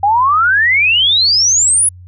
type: exponential sweep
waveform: sine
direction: up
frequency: 784 to 10548 Hz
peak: -8 dBFS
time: 0.03-1.89 s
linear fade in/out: 5 ms
effects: added 90 Hz sine -33 dBFS peak until 2.07 s